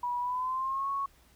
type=tone with pitch glide; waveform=sine; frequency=974 to 1106 Hz; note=B5 to C#6; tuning=-24 to -4 cents; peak=-29 dBFS; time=0.03-1.06 s; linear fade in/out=5 ms; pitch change=+220 cents; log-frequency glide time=0.2-0.89 s; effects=added 60 Hz sine -64 dBFS peak until 1.35 s + pink hiss -63 dBFS RMS until 1.35 s